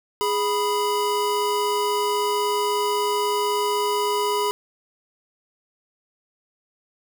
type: tone pair together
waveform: square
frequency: 414.5 / 985.9 Hz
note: G#4 / B5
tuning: -3 / -3 cents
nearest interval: octave + minor third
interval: 1500 cents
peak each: -24 dBFS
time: 0.21-4.51 s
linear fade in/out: 0 ms
effects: none